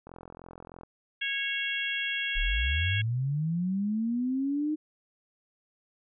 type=click train; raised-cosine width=1 ms; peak=-31 dBFS; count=34; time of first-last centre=0.07-0.834 s; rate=43.2 Hz
type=harmonic tone; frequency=550 Hz; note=C#5; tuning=14 cents flat; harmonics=3 / 4 / 5 / 6; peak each=-34 / -34 / -34 / -34 dBFS; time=1.21-3.02 s; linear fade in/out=10 ms
type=linear sweep; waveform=sine; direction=up; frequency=30.28 to 310.4 Hz; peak=-26 dBFS; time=2.35-4.76 s; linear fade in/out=20 ms
effects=none